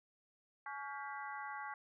harmonic tone with a mistuned harmonic, 281.7 Hz, C#4, 28 cents sharp, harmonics 3 / 4 / 5 / 6 / 7, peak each -46 / -48 / -51 / -50 / -51 dBFS, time 0.66-1.74 s, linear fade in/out 2 ms, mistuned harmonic 6, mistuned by -99 cents, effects none

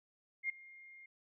sine tone with ADSR envelope, 2124 Hz, C7, 25 cents sharp, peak -31 dBFS, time 0.43-1.06 s, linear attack 65 ms, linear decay 7 ms, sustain -22 dB, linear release 5 ms, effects none

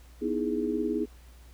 sine chord, E major seventh, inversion second, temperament equal, 246.9 / 311.1 / 329.6 / 415.3 Hz, B3 / D#4 / E4 / G#4, 0 / 0 / 0 / 0 cents, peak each -32 / -31 / -34 / -31 dBFS, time 0.21-1.06 s, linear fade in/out 20 ms, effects added 60 Hz sine -49 dBFS peak until 1.53 s + pink hiss -59 dBFS RMS until 1.53 s

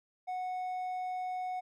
sine tone with hard clipping, 736 Hz, F#5, 9 cents flat, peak -35 dBFS, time 0.27-1.61 s, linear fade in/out 20 ms, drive 3 dB, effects none

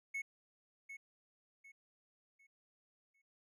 triangle tone with echo, 2200 Hz, C#7, 14 cents flat, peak -36 dBFS, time 0.14-0.22 s, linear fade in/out 10 ms, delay 750 ms, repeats 4, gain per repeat -9 dB, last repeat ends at 3.22 s, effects none

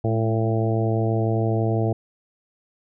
harmonic tone with a mistuned harmonic, 112.1 Hz, A2, 33 cents sharp, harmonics 1 / 2 / 3 / 4 / 5 / 6 / 7, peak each -21 / -29 / -27 / -28 / -33 / -29 / -35 dBFS, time 0.04-1.93 s, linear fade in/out 5 ms, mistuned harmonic 2, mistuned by -44 cents, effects none

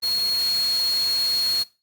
sine tone in noise, 4304 Hz, C8, 48 cents sharp, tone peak -20 dBFS, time 0.02-1.64 s, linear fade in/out 20 ms, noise white, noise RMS -33 dBFS, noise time 0.02-1.64 s, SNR +10 dB, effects noise-tail reverb RT60 0.3 s tail -19 dB re dry + Opus 32 kbps

